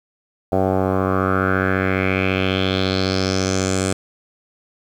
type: tone with low-pass filter sweep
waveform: 10% pulse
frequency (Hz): 94.6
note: F#2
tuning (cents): +39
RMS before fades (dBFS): -19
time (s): 0.52-3.93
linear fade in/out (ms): 5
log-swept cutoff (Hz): 730 to 8400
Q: 4.1
effects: 8-bit